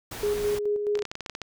pink noise, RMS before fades -37 dBFS, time 0.11-0.59 s, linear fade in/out 5 ms
sine tone with tremolo, 414.6 Hz, G#4, 3 cents flat, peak -22 dBFS, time 0.23-1.03 s, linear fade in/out 5 ms, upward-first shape square, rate 4.7 Hz, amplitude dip 40%
clicks, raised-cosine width 0.2 ms, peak -17 dBFS, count 11, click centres 0.954 / 0.991 / 1.022 / 1.053 / 1.115 / 1.154 / 1.207 / 1.262 / 1.297 / 1.351 / 1.417 s
effects none

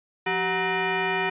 sine tone with frequency modulation, 734 Hz, F#5, 14 cents flat, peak -20 dBFS, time 0.26-1.3 s, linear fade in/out 10 ms, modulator 559 Hz, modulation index 3.4, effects tanh soft clip ceiling -21 dBFS + resampled to 8000 Hz

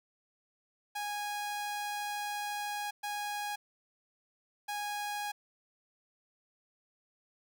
sawtooth tone bursts at uneven times, 826 Hz, G#5, 10 cents flat, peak -31 dBFS, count 3, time 0.95-2.91 / 3.03-3.56 / 4.68-5.32 s, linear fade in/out 10 ms, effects none

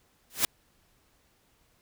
white noise with exponential growth, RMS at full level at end -20 dBFS, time 0.3-0.45 s, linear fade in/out 1 ms, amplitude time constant 31 ms, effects pink hiss -67 dBFS RMS until 1.81 s

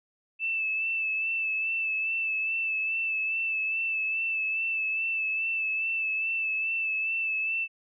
sine tone with vibrato, 2637 Hz, E7, in tune, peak -26 dBFS, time 0.39-7.68 s, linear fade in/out 50 ms, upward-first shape sine, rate 2.4 Hz, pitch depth 28 cents each way, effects none

